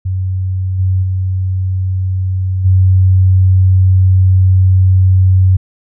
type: tone with level steps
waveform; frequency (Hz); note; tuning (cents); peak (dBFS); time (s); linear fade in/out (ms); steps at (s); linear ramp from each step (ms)
sine; 93.5; F#2; +19; -13 / -9 / -12 / -5; 0.05-5.57; 10; 0.78 / 1.02 / 2.64; 20
effects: none